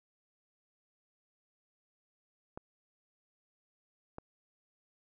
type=clicks; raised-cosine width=1 ms; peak=-28 dBFS; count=2; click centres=2.575 / 4.184 s; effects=none